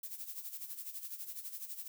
violet noise with tremolo, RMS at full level -42 dBFS, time 0.03-1.88 s, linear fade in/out 5 ms, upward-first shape sine, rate 12 Hz, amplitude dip 70%, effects none

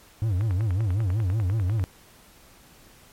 triangle tone with vibrato, 100.4 Hz, G2, 42 cents sharp, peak -19 dBFS, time 0.22-1.84 s, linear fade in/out 0 ms, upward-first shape sine, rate 5.4 Hz, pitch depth 230 cents each way
click train, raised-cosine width 0.5 ms, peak -24 dBFS, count 15, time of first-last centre 0.41-1.796 s, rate 10.1 Hz
effects pink hiss -53 dBFS RMS until 3.12 s + MP3 64 kbps

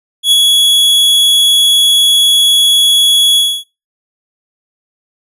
45% pulse tone with ADSR envelope, 3364 Hz, G#7, 22 cents sharp, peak -4 dBFS, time 0.23-3.64 s, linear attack 86 ms, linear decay 30 ms, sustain -2 dB, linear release 270 ms, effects noise-tail reverb RT60 0.3 s tail -26 dB re dry + resampled to 32000 Hz

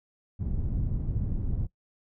pink low-pass noise, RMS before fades -29 dBFS, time 0.39-1.67 s, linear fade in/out 20 ms, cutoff 140 Hz, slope 12 dB/octave, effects noise-tail reverb RT60 0.1 s tail -17 dB re dry

